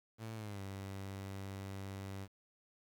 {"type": "tone with pitch glide", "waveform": "sawtooth", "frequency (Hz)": [111.3, 97.45], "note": ["A2", "G2"], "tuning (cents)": [20, -10], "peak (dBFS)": -39, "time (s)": [0.18, 2.28], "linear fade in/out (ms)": 50, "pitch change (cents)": -230, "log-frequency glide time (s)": [0.35, 0.61], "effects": ["11-bit"]}